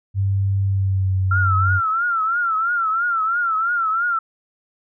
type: tone with pitch glide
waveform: sine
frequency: 98 to 94.5 Hz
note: G2 to F#2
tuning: 0 to +37 cents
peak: -16 dBFS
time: 0.14-1.81 s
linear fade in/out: 50 ms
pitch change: -63 cents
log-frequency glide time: 0.66-1.13 s
type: tone with vibrato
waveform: sine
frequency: 1358 Hz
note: F6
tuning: 49 cents flat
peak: -17 dBFS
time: 1.31-4.19 s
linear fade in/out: 5 ms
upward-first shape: triangle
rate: 3 Hz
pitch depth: 120 cents each way
effects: none